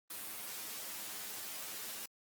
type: noise with comb filter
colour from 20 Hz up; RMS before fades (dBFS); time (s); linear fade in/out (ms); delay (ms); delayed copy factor
white; -44; 0.1-2.06; 5; 9.4; +0.95
effects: high-pass 150 Hz 12 dB/octave + Opus 32 kbps